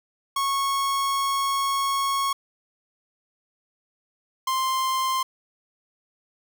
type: tone pair in turn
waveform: 45% pulse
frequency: 1100 / 1048.4 Hz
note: C#6 / C6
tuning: -14 / +3 cents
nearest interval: minor second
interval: 83 cents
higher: first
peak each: -22 dBFS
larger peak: neither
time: 0.36-2.33 / 4.47-5.23 s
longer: first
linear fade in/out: 5 ms
effects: none